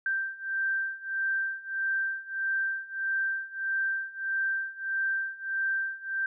sine beating tone pair, 1568 / 1569.6 Hz, G6 / G6, 0 / +2 cents, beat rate 1.6 Hz, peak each -32 / -30 dBFS, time 0.06-6.26 s, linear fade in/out 2 ms, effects none

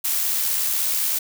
blue noise with amplitude modulation, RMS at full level -21 dBFS, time 0.04-1.19 s, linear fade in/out 10 ms, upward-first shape sine, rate 76.2 Hz, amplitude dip 30%, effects none

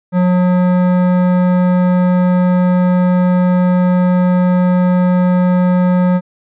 triangle tone with hard clipping, 180.6 Hz, F#3, 42 cents flat, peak -11 dBFS, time 0.12-6.21 s, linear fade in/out 50 ms, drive 18 dB, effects resampled to 8000 Hz

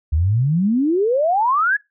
sine exponential sweep, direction up, 71.9 to 1724 Hz, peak -14 dBFS, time 0.12-1.77 s, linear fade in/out 10 ms, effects noise-tail reverb RT60 0.2 s tail -23 dB re dry

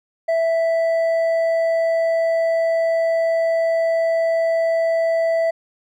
sine tone with hard clipping, 659.3 Hz, E5, in tune, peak -17 dBFS, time 0.28-5.51 s, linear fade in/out 10 ms, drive 4 dB, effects none

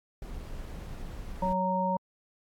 brown noise, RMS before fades -39 dBFS, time 0.22-1.53 s, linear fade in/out 2 ms
harmonic tone, 185.6 Hz, F#3, 6 cents sharp, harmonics 1 / 3 / 5, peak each -31 / -32 / -28 dBFS, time 1.42-1.97 s, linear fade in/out 5 ms
effects AAC 64 kbps

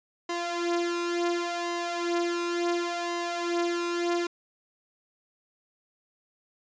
sawtooth tone with flanger, 345.4 Hz, F4, 19 cents flat, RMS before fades -29 dBFS, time 0.29-4.27 s, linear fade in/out 5 ms, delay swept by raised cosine 1 to 3.7 ms, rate 0.7 Hz, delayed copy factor +0.7, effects resampled to 16000 Hz

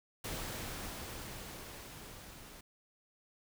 pink noise with level ramp, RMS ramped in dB -40 to -53 dBFS, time 0.24-2.61 s, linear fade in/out 5 ms, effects none

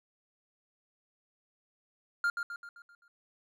triangle tone with echo, 1402 Hz, F6, 6 cents sharp, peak -24 dBFS, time 2.24-2.3 s, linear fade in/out 2 ms, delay 130 ms, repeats 6, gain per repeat -6 dB, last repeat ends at 3.08 s, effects none

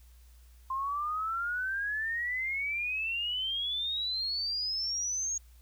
sine exponential sweep, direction up, 1046.5 to 6645 Hz, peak -30 dBFS, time 0.7-5.38 s, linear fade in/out 5 ms, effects added 60 Hz sine -53 dBFS peak until 5.61 s + white hiss -66 dBFS RMS until 5.61 s

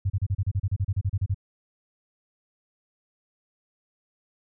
sine tone bursts, 97.2 Hz, G2, 14 cents flat, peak -21 dBFS, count 16, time 0.05-1.345 s, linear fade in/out 10 ms, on 50 ms, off 33 ms, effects none

